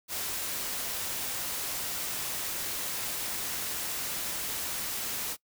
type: noise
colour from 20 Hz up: white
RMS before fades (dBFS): -34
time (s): 0.08-5.37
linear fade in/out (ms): 50
effects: noise-tail reverb RT60 0.1 s tail -22 dB re dry